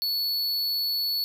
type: tone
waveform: square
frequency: 4422 Hz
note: C#8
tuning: 5 cents flat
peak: -25 dBFS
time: 0.02-1.24 s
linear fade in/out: 0 ms
effects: none